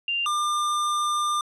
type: tone pair in turn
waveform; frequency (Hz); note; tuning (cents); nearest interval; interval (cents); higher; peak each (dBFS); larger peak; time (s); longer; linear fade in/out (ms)
sine / square; 2788 / 1198.9; F7 / D6; -4 / +35; octave + minor third; 1461; first; -23; neither; 0.08-0.26 / 0.26-1.41; second; 2
effects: resampled to 24000 Hz